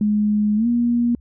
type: tone with pitch glide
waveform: sine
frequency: 209.8 to 238.2 Hz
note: G#3 to A#3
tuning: +18 to +38 cents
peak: -15 dBFS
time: 0.01-1.15 s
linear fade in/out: 2 ms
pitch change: +220 cents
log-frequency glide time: 0.56-0.67 s
effects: added 70 Hz sine -44 dBFS peak until 1.2 s

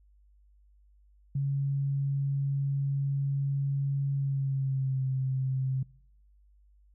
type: tone with pitch glide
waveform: sine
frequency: 138.9 to 131.79 Hz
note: C#3 to C3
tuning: +4 to +13 cents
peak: -26 dBFS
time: 1.35-5.83 s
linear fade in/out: 5 ms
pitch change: -91 cents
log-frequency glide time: 4.14-5.04 s
effects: noise-tail reverb RT60 0.7 s tail -25 dB re dry + added 50 Hz sine -58 dBFS peak until 6.94 s

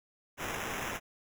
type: noise with sample-and-hold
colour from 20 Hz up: white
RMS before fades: -37 dBFS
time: 0.37-1 s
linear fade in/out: 50 ms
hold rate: 4410 Hz
effects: none

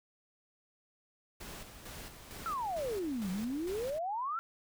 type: noise with tremolo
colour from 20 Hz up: pink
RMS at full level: -46 dBFS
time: 1.4-3.99 s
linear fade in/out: 10 ms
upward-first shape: square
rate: 2.2 Hz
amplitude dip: 50%
type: exponential two-way sweep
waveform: sine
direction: down then up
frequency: 1388 to 177.6 to 1388 Hz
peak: -33 dBFS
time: 2.46-4.39 s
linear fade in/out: 0 ms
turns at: 3.3 s
effects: none

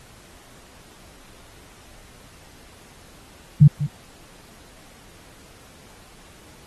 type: tone with echo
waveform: sine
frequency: 146.4 Hz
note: D3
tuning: 5 cents flat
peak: -5 dBFS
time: 3.61-3.68 s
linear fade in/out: 10 ms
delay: 190 ms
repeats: 1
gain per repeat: -14 dB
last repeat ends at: 3.87 s
effects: pink hiss -49 dBFS RMS until 6.66 s + AAC 32 kbps

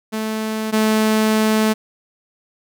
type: tone pair in turn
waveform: sawtooth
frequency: 218.4 / 217.4 Hz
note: A3 / A3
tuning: -13 / -21 cents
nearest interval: unison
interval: 8 cents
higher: first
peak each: -17 / -10 dBFS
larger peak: second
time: 0.12-0.72 / 0.72-1.74 s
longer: second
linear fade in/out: 20 ms
effects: none

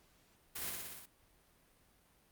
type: noise with echo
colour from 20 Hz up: white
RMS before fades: -42 dBFS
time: 0.55-0.7 s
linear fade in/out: 10 ms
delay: 60 ms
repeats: 6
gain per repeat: -2 dB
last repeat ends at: 1.06 s
effects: pink hiss -69 dBFS RMS until 2.31 s + Opus 48 kbps

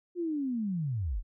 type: linear sweep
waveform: sine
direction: down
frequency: 360 to 31.8 Hz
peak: -29 dBFS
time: 0.15-1.23 s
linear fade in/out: 50 ms
effects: none

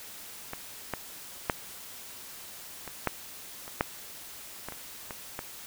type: clicks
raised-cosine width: 0.5 ms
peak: -20 / -15 / -9 / -24 / -10 / -27 / -9 / -21 / -25 / -22 / -19 dBFS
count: 11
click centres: 0.534 / 0.937 / 1.498 / 2.877 / 3.073 / 3.679 / 3.809 / 4.686 / 4.723 / 5.108 / 5.391 s
effects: white hiss -45 dBFS RMS until 5.66 s

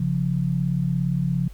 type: tone pair together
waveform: sine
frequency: 137.2 / 174.61 Hz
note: C#3 / F3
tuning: -17 / 0 cents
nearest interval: major third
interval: 417 cents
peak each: -23 dBFS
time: 0-1.48 s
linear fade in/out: 5 ms
effects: added 50 Hz sine -38 dBFS peak until 1.53 s + pink hiss -55 dBFS RMS until 1.53 s

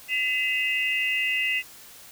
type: tone cluster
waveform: sine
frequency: 2024 / 2556 / 2775 Hz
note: B6 / D#7 / F7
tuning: +42 / +46 / -12 cents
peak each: -27 dBFS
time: 0.08-1.63 s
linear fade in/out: 50 ms
effects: white hiss -47 dBFS RMS until 2.11 s

